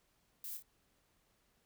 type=noise with echo; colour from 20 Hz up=violet; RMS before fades=-45 dBFS; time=0.44-0.57 s; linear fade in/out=2 ms; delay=27 ms; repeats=2; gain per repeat=-6 dB; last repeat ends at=0.624 s; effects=pink hiss -75 dBFS RMS until 1.65 s